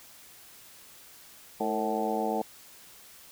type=harmonic tone with a mistuned harmonic; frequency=108.3 Hz; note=A2; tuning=27 cents flat; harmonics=2 / 3 / 4 / 5 / 6 / 7 / 8; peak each=-34 / -36 / -33 / -36 / -37 / -32 / -36 dBFS; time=1.6-2.42 s; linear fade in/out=5 ms; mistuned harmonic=4; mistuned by=+54 cents; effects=white hiss -52 dBFS RMS until 3.31 s